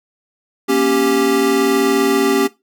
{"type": "chord", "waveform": "square", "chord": "G diminished", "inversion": "first", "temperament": "equal with one note detuned", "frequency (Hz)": [236.7, 277.2, 392], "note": ["Bb3", "Db4", "G4"], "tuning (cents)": [27, 0, 0], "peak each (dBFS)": [-22, -17, -16], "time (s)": [0.68, 2.48], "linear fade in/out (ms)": 20, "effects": ["noise-tail reverb RT60 0.2 s tail -17 dB re dry"]}